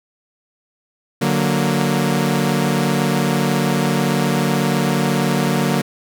sawtooth chord, D augmented, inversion none, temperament equal, 146.83 / 185 / 233.1 Hz, D3 / F#3 / A#3, 0 / 0 / 0 cents, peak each -16 dBFS, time 1.21-5.82 s, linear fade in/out 10 ms, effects none

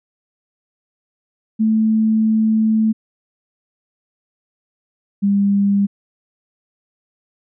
sine tone pair in turn, 219.4 / 200.3 Hz, A3 / G3, -5 / +38 cents, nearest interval major second, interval 157 cents, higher first, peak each -12 dBFS, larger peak neither, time 1.59-2.93 / 5.22-5.87 s, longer first, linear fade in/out 20 ms, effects none

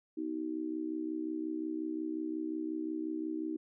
sine tone with amplitude modulation, 315.3 Hz, D#4, 23 cents sharp, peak -30 dBFS, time 0.17-3.57 s, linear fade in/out 10 ms, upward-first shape sine, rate 65.6 Hz, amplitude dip 85%, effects none

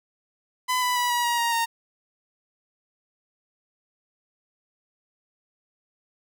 sawtooth tone with pitch steps, 1007 / 992.6 / 978.3 / 964.3 / 950.5 / 936.9 / 923.4 Hz, B5 / B5 / B5 / B5 / A#5 / A#5 / A#5, +33 / +8 / -17 / -42 / +33 / +8 / -17 cents, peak -18 dBFS, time 0.68-1.66 s, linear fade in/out 20 ms, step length 140 ms, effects none

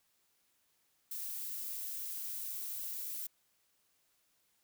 violet noise, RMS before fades -41 dBFS, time 1.11-3.27 s, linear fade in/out 5 ms, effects white hiss -75 dBFS RMS until 4.63 s

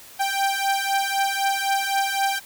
sawtooth beating tone pair, 784 / 787.9 Hz, G5 / G5, 0 / +9 cents, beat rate 3.9 Hz, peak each -20 dBFS, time 0.19-2.4 s, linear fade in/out 20 ms, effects white hiss -45 dBFS RMS until 2.45 s

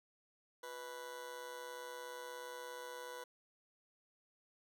20% pulse tone with amplitude modulation, 493.9 Hz, B4, in tune, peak -38 dBFS, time 0.63-3.24 s, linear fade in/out 5 ms, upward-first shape sine, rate 137 Hz, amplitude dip 65%, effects none

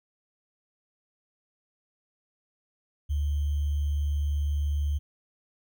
sine tone with sample-and-hold, 73 Hz, D2, 10 cents flat, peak -24 dBFS, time 3.09-4.99 s, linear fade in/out 20 ms, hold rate 3150 Hz, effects none

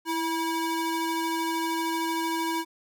45% pulse ring-modulated tone, 649 Hz, E5, 27 cents flat, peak -23 dBFS, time 0.05-2.65 s, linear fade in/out 50 ms, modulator 318 Hz, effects none

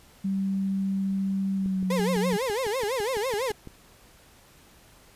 sine tone with pitch glide, 193.9 to 183.76 Hz, G3 to F#3, -19 to -12 cents, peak -24 dBFS, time 0.24-2.37 s, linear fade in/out 10 ms, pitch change -93 cents, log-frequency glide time 1.55-1.98 s
click train, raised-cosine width 3 ms, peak -27 dBFS, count 13, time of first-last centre 1.66-3.673 s, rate 5.96 Hz
35% pulse tone with vibrato, 466.2 Hz, A#4, in tune, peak -24 dBFS, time 1.9-3.52 s, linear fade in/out 5 ms, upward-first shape sine, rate 6 Hz, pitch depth 250 cents each way
effects pink hiss -55 dBFS RMS until 5.15 s + resampled to 32000 Hz

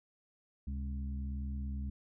harmonic tone with a mistuned harmonic, 69.3 Hz, C#2, in tune, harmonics 1 / 2 / 3 / 4, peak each -36 / -49 / -44 / -56 dBFS, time 0.67-1.9 s, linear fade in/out 5 ms, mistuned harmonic 2, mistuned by -100 cents, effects none

